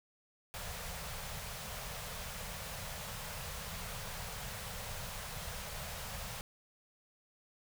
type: band-stop noise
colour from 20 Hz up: pink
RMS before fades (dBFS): -43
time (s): 0.54-6.41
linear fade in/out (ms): 0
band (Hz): 200 to 460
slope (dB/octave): 48
effects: none